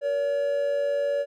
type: tone pair together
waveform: triangle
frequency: 468.7 / 568 Hz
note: A#4 / C#5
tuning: +9 / +42 cents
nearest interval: minor third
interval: 333 cents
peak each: -31 / -21 dBFS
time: 0.01-1.26 s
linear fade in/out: 50 ms
effects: none